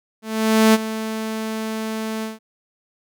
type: tone with ADSR envelope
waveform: sawtooth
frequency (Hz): 220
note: A3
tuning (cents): 0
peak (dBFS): -6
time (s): 0.22-2.39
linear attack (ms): 520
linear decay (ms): 31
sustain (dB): -14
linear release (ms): 160
effects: none